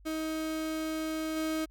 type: tone with level steps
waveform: 35% pulse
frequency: 315.7 Hz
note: D#4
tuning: 25 cents sharp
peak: -30 / -28 dBFS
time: 0.05-1.66 s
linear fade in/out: 20 ms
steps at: 1.36 s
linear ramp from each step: 10 ms
effects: added 49 Hz sine -53 dBFS peak until 1.7 s